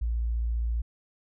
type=tone; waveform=sine; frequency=57.5 Hz; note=A#1; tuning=23 cents flat; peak=-25 dBFS; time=0.01-0.82 s; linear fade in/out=10 ms; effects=none